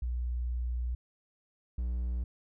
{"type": "tone pair in turn", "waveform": ["sine", "triangle"], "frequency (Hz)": [60.6, 60.6], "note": ["B1", "B1"], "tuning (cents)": [-32, -32], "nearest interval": "unison", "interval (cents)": 0, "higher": "neither", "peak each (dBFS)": [-30, -28], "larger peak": "second", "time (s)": [[0.02, 0.95], [1.78, 2.24]], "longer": "first", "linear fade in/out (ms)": 5, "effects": []}